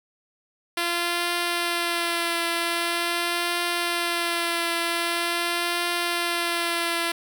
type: tone with vibrato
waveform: 5% pulse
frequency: 343 Hz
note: F4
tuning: 31 cents flat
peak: -12 dBFS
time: 0.77-7.12 s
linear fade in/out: 5 ms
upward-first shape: triangle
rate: 0.44 Hz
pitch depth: 24 cents each way
effects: none